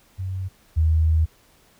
sine tone pair in turn, 94 / 79.55 Hz, F#2 / D#2, +28 / +39 cents, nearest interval minor third, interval 289 cents, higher first, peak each -25 / -15 dBFS, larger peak second, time 0.18-0.49 / 0.76-1.26 s, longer second, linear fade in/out 20 ms, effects pink hiss -57 dBFS RMS until 1.79 s

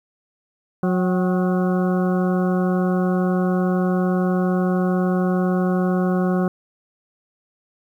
harmonic tone with a mistuned harmonic, 182.2 Hz, F#3, 26 cents flat, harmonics 1 / 2 / 3 / 4 / 6 / 7 / 8, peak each -18 / -24 / -28 / -30 / -34 / -35 / -36 dBFS, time 0.83-6.48 s, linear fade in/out 2 ms, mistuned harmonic 4, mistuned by +52 cents, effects 9-bit

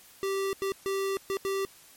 square tone bursts at uneven times, 390 Hz, G4, 9 cents flat, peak -28 dBFS, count 5, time 0.23-0.53 / 0.62-0.72 / 0.86-1.17 / 1.3-1.37 / 1.45-1.65 s, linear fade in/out 0 ms, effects white hiss -54 dBFS RMS until 1.96 s + MP3 64 kbps

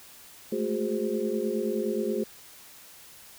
sine tone cluster, 212.7 / 222.2 / 362.4 / 409.9 / 522 Hz, G#3 / A3 / F#4 / G#4 / C5, +42 / +17 / -36 / -23 / -4 cents, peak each -35 / -33 / -31 / -30 / -35 dBFS, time 0.52-2.24 s, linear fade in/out 5 ms, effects white hiss -50 dBFS RMS until 3.38 s

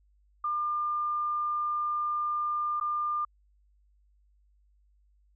sine tone with dropouts, 1200 Hz, D6, 37 cents sharp, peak -27 dBFS, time 0.44-3.25 s, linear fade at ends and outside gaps 5 ms, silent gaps 2.8-2.81 s, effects added 50 Hz sine -62 dBFS peak until 5.35 s

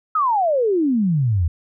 sine exponential sweep, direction down, 1312 to 77.78 Hz, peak -15 dBFS, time 0.15-1.48 s, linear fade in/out 5 ms, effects none

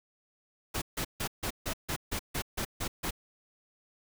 pink noise bursts, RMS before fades -33 dBFS, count 11, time 0.74-3.109 s, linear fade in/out 10 ms, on 79 ms, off 150 ms, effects none

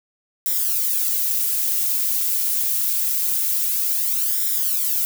violet noise with flanger, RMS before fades -21 dBFS, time 0.46-5.05 s, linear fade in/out 0 ms, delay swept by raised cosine 0.55 to 5.05 ms, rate 0.25 Hz, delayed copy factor +0.85, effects none

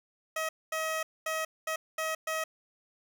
15% pulse tone bursts at uneven times, 636 Hz, D#5, 38 cents sharp, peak -24 dBFS, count 6, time 0.36-0.49 / 0.72-1.03 / 1.26-1.45 / 1.67-1.76 / 1.98-2.15 / 2.27-2.44 s, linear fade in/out 5 ms, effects none

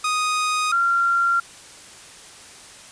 sawtooth / sine tone pair in turn, 1244.5 / 1379.5 Hz, D#6 / F6, 0 / -22 cents, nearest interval major second, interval 178 cents, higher second, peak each -16 dBFS, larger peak neither, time 0.04-0.72 / 0.72-1.4 s, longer neither, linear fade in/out 5 ms, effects white hiss -43 dBFS RMS until 2.91 s + resampled to 22050 Hz

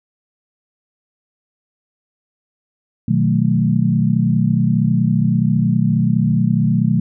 sine chord, B dominant seventh, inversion none, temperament equal, 123.47 / 155.56 / 185 / 220 Hz, B2 / D#3 / F#3 / A3, 0 / 0 / 0 / 0 cents, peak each -18 dBFS, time 3.08-7 s, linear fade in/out 5 ms, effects none

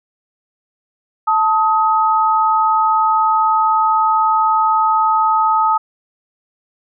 sine tone pair together, 880 / 1263.9 Hz, A5 / D#6, 0 / +27 cents, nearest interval tritone, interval 627 cents, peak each -14 dBFS, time 1.27-5.78 s, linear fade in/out 10 ms, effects none

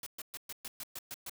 white noise bursts, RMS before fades -42 dBFS, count 9, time 0.03-1.296 s, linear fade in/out 2 ms, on 34 ms, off 120 ms, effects none

